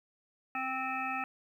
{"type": "harmonic tone with a mistuned harmonic", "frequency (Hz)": 261.6, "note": "C4", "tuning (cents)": 0, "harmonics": [1, 3, 5, 7, 9, 10], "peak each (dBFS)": [-43, -37, -37, -42, -45, -39], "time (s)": [0.55, 1.24], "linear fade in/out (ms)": 2, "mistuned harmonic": 10, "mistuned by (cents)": -20, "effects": ["11-bit"]}